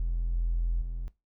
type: tone with level steps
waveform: triangle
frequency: 42.22 Hz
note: E1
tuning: 42 cents sharp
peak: -23 / -21 / -29 dBFS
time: 0-1.08 s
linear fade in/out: 0 ms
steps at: 0.33 / 0.81 s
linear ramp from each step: 10 ms
effects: noise-tail reverb RT60 0.2 s tail -19 dB re dry + tanh soft clip ceiling -22 dBFS